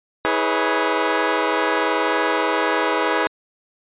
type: chord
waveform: 15% pulse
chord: C# minor seventh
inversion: first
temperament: equal with one note detuned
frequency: 322.3 / 415.3 / 493.9 / 554.4 Hz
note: E4 / G#4 / B4 / C#5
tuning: -39 / 0 / 0 / 0 cents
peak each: -17 / -16 / -16 / -20 dBFS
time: 0.25-3.27 s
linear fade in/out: 0 ms
effects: resampled to 8000 Hz